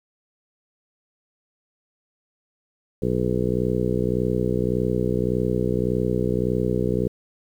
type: harmonic tone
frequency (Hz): 61.74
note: B1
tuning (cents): 0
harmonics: 1 / 2 / 3 / 4 / 5 / 6 / 7 / 8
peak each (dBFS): -31 / -27 / -26 / -31 / -31 / -28 / -26 / -30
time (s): 3.02-7.08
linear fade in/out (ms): 5
effects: 9-bit